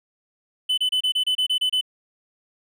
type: tone bursts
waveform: triangle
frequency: 3015 Hz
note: F#7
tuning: 32 cents sharp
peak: -17 dBFS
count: 10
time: 0.69-1.812 s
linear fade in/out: 10 ms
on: 87 ms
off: 28 ms
effects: none